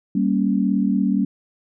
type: chord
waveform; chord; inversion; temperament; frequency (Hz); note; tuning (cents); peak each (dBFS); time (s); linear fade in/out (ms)
sine; G diminished; none; equal; 196 / 233.1 / 277.2; G3 / Bb3 / Db4; 0 / 0 / 0; -19 / -22 / -22; 0.15-1.25; 5
effects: none